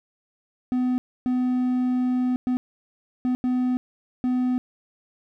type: tone bursts at uneven times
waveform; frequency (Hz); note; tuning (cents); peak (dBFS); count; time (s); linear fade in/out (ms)
triangle; 251.4; B3; +31; -18; 6; 0.72-0.98 / 1.26-2.36 / 2.47-2.57 / 3.25-3.35 / 3.44-3.77 / 4.24-4.58; 0
effects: none